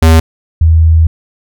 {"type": "tone pair in turn", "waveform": ["square", "sine"], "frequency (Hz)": [80.9, 80.9], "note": ["E2", "E2"], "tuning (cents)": [-32, -32], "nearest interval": "unison", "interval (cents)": 0, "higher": "neither", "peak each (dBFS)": -3, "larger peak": "neither", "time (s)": [[0.02, 0.2], [0.61, 1.07]], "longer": "second", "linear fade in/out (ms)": 5, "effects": []}